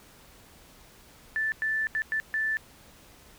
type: tone bursts at uneven times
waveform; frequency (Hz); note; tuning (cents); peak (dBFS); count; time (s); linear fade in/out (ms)
sine; 1760; A6; 0; -25; 5; 1.36-1.52 / 1.62-1.87 / 1.95-2.02 / 2.12-2.2 / 2.34-2.57; 0
effects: pink hiss -54 dBFS RMS until 3.38 s